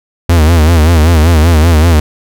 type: tone with vibrato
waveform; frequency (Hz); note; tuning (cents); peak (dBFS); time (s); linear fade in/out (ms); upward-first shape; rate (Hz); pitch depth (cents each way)
45% pulse; 80.9; E2; -32; -4; 0.29-2; 5; sine; 5.2; 120
effects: none